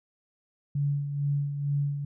sine tone with tremolo, 142.9 Hz, D3, 47 cents flat, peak -23 dBFS, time 0.75-2.05 s, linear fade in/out 5 ms, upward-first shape sine, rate 2.2 Hz, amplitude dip 55%, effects none

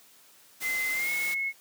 white noise, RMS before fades -37 dBFS, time 0.6-1.35 s, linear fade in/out 20 ms
sine tone with pitch glide, 2061 to 2182 Hz, C7 to C#7, -27 to -28 cents, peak -27 dBFS, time 0.61-1.53 s, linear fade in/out 50 ms, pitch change +99 cents, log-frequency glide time 0.93-1.11 s
effects white hiss -57 dBFS RMS until 1.6 s + high-pass 150 Hz 12 dB/octave

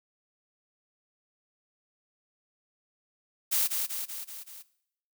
blue noise with echo, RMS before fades -26 dBFS, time 3.51-3.68 s, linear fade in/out 20 ms, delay 190 ms, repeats 5, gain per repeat -4 dB, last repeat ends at 4.63 s, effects noise-tail reverb RT60 0.7 s tail -18 dB re dry

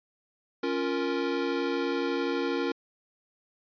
square chord, Bb minor, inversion first, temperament equal, 277.2 / 349.2 / 466.2 Hz, Db4 / F4 / Bb4, 0 / 0 / 0 cents, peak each -32 dBFS, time 0.63-2.72 s, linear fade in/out 5 ms, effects resampled to 11025 Hz

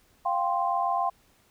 sine chord, F suspended second, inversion none, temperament just, 698.5 / 785.8 / 1047.7 Hz, F5 / G5 / C6, 0 / +4 / +2 cents, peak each -28 dBFS, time 0.25-1.1 s, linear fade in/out 10 ms, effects pink hiss -63 dBFS RMS until 1.5 s

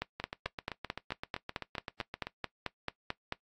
two click trains, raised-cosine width 0.3 ms, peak -21 / -17 dBFS, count 17 / 16, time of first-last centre 0.2-2.27 / 0.02-3.324 s, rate 7.73 / 4.54 Hz, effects noise-tail reverb RT60 0.1 s tail -18 dB re dry + AAC 64 kbps

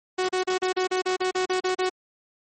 sawtooth tone bursts, 370 Hz, F#4, in tune, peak -18 dBFS, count 12, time 0.18-1.896 s, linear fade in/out 10 ms, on 110 ms, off 36 ms, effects MP3 32 kbps

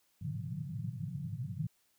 pink band-pass noise, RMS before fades -39 dBFS, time 0.21-1.67 s, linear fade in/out 5 ms, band 100 to 180 Hz, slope 96 dB/octave, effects white hiss -73 dBFS RMS until 1.98 s

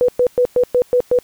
sine tone bursts, 493.9 Hz, B4, in tune, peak -10 dBFS, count 7, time 0.01-1.188 s, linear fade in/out 0 ms, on 74 ms, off 110 ms, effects white hiss -50 dBFS RMS until 1.23 s

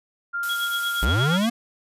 sine tone, 1396.9 Hz, F6, in tune, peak -24 dBFS, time 0.33-1.38 s, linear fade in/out 20 ms
blue noise, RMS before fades -33 dBFS, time 0.43-1.05 s, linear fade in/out 2 ms
sine tone with tremolo, 3322 Hz, G#7, in tune, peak -24 dBFS, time 0.49-1.46 s, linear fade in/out 5 ms, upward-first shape triangle, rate 8.5 Hz, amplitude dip 100%
square linear sweep, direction up, 49 to 240 Hz, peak -20 dBFS, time 1.02-1.5 s, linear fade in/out 10 ms
effects resampled to 32000 Hz

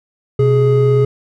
triangle tone pair together, 126.9 / 417.8 Hz, B2 / G#4, +47 / +10 cents, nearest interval octave + major sixth, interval 2063 cents, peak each -10 dBFS, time 0.39-1.05 s, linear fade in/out 5 ms, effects none

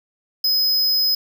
square tone, 5060 Hz, D#8, 28 cents sharp, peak -16 dBFS, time 0.44-1.15 s, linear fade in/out 5 ms, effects 7-bit

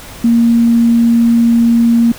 sine tone, 233.1 Hz, A#3, in tune, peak -6 dBFS, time 0.24-2.12 s, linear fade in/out 5 ms, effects pink hiss -32 dBFS RMS until 2.18 s

